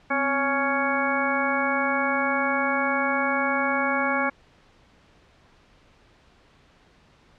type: harmonic tone with a mistuned harmonic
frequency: 278.2 Hz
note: C#4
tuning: 6 cents sharp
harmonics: 1 / 2 / 3 / 4 / 5 / 6 / 8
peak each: -29 / -29 / -29 / -29 / -29 / -29 / -29 dBFS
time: 0.1-4.3 s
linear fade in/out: 10 ms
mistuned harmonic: 1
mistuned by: -110 cents
effects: pink hiss -57 dBFS RMS until 7.38 s + low-pass 4000 Hz 12 dB/octave